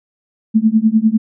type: tone with tremolo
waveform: sine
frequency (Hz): 220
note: A3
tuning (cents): 0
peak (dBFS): -5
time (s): 0.54-1.18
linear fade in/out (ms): 20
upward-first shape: triangle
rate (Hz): 10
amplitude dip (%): 100
effects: none